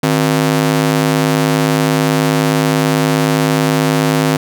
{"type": "ring-modulated tone", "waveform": "sawtooth", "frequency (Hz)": 209.4, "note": "G#3", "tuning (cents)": 15, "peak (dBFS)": -4, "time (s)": [0.03, 4.37], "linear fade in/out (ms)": 5, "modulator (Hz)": 54.7, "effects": []}